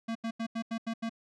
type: tone bursts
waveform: square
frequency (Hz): 227.3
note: A#3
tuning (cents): -43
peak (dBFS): -32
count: 7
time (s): 0.08-1.095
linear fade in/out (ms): 10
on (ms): 73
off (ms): 84
effects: low-pass 5000 Hz 12 dB/octave